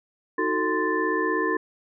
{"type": "tone cluster", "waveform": "sine", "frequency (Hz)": [313.8, 370.3, 446.3, 1039, 1762], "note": ["D#4", "F#4", "A4", "C6", "A6"], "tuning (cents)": [15, 1, 25, -12, 2], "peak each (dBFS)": -28, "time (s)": [0.38, 1.57], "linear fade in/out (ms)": 5, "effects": []}